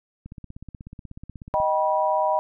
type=click train; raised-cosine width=5 ms; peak=-26 dBFS; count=23; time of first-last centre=0.26-1.601 s; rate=16.4 Hz
type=chord; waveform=sine; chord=Eb augmented; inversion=none; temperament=just; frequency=622.3 / 777.8 / 972.3 Hz; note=Eb5 / G5 / B5; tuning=0 / -14 / -27 cents; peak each=-23 / -25 / -23 dBFS; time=1.54-2.39 s; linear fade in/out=0 ms
effects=none